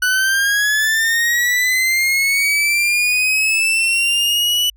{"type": "linear sweep", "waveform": "40% pulse", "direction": "up", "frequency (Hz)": [1480, 2973], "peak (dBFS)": -13, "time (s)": [0.02, 4.7], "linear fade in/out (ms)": 5, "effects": ["added 51 Hz sine -47 dBFS peak until 4.76 s"]}